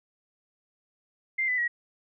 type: tone with pitch steps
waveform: sine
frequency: 2093 / 1999.6 / 1910.4 Hz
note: C7 / B6 / A#6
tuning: 0 / +21 / +42 cents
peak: -24 dBFS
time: 1.38-1.68 s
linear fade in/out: 10 ms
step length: 100 ms
effects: none